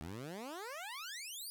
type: exponential sweep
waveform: 15% pulse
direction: up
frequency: 73.42 to 4978 Hz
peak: -37 dBFS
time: 0.01-1.5 s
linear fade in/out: 0 ms
effects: none